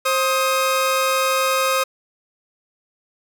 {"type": "tone pair together", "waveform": "sawtooth", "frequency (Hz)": [529, 1258.2], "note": ["C5", "D#6"], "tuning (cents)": [19, 19], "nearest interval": "octave + minor third", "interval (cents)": 1500, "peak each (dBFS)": -16, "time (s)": [0.05, 1.84], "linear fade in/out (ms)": 10, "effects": []}